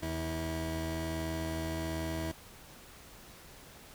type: tone pair together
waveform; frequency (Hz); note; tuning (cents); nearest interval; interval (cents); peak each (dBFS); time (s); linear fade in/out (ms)
25% pulse; 81.2 / 323.4; E2 / E4; -26 / -33; 2 octaves; 2393; -33 / -33; 0.02-2.32; 10
effects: pink hiss -53 dBFS RMS until 3.94 s